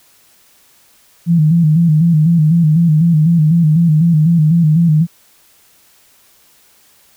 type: tone with vibrato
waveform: sine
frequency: 161.2 Hz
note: E3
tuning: 38 cents flat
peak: -7 dBFS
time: 1.26-5.07 s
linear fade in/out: 50 ms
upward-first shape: square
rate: 4 Hz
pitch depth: 86 cents each way
effects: white hiss -50 dBFS RMS until 7.16 s